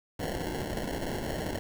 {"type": "noise with sample-and-hold", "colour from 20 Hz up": "violet", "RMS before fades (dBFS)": -34, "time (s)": [0.19, 1.59], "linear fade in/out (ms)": 2, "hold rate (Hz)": 1225, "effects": []}